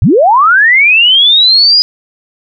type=linear sweep; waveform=sine; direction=up; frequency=71.4 to 4978 Hz; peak=-3 dBFS; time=0.02-1.82 s; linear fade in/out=0 ms; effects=none